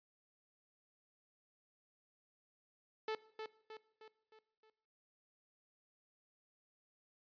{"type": "tone with echo", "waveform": "sawtooth", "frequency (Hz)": 437.1, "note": "A4", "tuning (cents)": -11, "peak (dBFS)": -33, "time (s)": [3.08, 3.15], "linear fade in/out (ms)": 2, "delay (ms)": 310, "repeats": 5, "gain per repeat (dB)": -6, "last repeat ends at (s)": 4.7, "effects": ["noise-tail reverb RT60 0.8 s tail -19 dB re dry", "resampled to 11025 Hz"]}